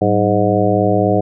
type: harmonic tone with a mistuned harmonic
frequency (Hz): 103.83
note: G#2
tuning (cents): 0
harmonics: 1 / 2 / 3 / 4 / 5 / 6 / 7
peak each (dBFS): -19 / -19 / -19 / -19 / -19 / -19 / -19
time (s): 0.01-1.21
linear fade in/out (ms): 10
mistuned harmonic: 2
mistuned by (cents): -130
effects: none